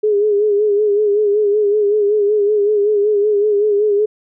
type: tone with vibrato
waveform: sine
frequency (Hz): 415.3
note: G#4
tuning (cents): 0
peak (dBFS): -11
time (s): 0.03-4.06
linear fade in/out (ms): 10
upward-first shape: sine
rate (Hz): 5.3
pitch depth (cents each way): 56
effects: none